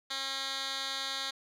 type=tone with band-pass filter; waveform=10% pulse; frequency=270 Hz; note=C#4; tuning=45 cents flat; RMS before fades=-36 dBFS; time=0.1-1.31 s; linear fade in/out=10 ms; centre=3700 Hz; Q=1.9; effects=none